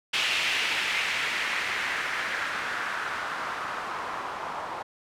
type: noise with low-pass filter sweep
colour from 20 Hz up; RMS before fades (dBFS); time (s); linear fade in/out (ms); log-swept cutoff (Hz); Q
blue; -30; 0.13-4.83; 10; 2800 to 940; 2.2
effects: none